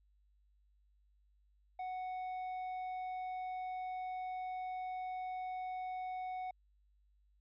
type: tone with tanh clipping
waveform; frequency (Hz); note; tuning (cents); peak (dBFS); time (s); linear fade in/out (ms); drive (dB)
sine; 740; F#5; 0; -40; 1.79-6.51; 5; 6
effects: added 50 Hz sine -68 dBFS peak until 7.4 s